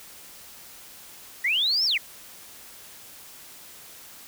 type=linear two-way sweep; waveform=triangle; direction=up then down; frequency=1867 to 5550 to 1867 Hz; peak=-17 dBFS; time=1.44-1.98 s; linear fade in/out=10 ms; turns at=1.85 s; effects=tanh soft clip ceiling -19 dBFS + white hiss -46 dBFS RMS until 4.27 s